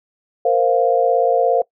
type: chord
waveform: sine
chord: Bb suspended second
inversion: none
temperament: equal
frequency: 466.2 / 523.3 / 698.5 Hz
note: Bb4 / C5 / F5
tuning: 0 / 0 / 0 cents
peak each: -17 dBFS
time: 0.45-1.62 s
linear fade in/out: 5 ms
effects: noise-tail reverb RT60 0.1 s tail -21 dB re dry